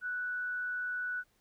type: tone with frequency modulation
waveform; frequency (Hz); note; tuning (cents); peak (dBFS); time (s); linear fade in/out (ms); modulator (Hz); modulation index
sine; 1480; F#6; 0; -33; 0.01-1.24; 50; 105; 0.25
effects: pink hiss -72 dBFS RMS until 1.4 s